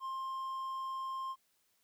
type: tone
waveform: triangle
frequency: 1058 Hz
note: C6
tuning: 19 cents sharp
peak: -35 dBFS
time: 0-1.36 s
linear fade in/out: 50 ms
effects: white hiss -75 dBFS RMS until 1.83 s